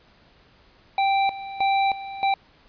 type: tone with tremolo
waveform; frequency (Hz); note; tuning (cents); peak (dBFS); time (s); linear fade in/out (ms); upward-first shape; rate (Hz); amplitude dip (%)
square; 784; G5; 0; -19; 0.98-2.34; 2; square; 1.6; 80
effects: pink hiss -56 dBFS RMS until 2.68 s + resampled to 11025 Hz